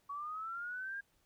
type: linear sweep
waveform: sine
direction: up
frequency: 1119 to 1628 Hz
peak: -39 dBFS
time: 0.09-1.01 s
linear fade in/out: 10 ms
effects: pink hiss -74 dBFS RMS until 1.25 s